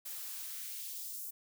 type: noise with high-pass filter sweep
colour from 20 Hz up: blue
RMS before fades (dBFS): -43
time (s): 0.05-1.31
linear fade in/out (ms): 10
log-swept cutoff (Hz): 400 to 8500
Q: 1
effects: none